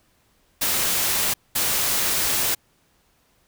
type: noise bursts at uneven times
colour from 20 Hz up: white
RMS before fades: -22 dBFS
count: 2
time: 0.61-1.34 / 1.55-2.55 s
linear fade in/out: 10 ms
effects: pink hiss -63 dBFS RMS until 3.47 s